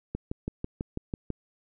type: click train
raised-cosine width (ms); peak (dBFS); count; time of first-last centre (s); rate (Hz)
3; -18; 8; 0.15-1.303; 6.07
effects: none